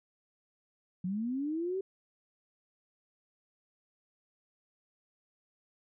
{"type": "linear sweep", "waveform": "sine", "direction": "up", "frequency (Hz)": [174.61, 392], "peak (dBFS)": -31, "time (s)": [1.04, 1.81], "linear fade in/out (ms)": 5, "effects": []}